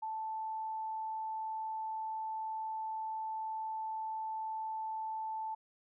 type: tone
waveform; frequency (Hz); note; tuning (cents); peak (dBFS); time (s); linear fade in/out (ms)
sine; 879; A5; -2; -36; 0.02-5.55; 10
effects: none